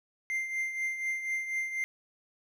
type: tone with tremolo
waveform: triangle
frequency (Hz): 2093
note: C7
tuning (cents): 0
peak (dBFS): -26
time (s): 0.3-1.84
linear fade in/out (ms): 0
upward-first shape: triangle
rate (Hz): 4.1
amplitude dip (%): 65
effects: none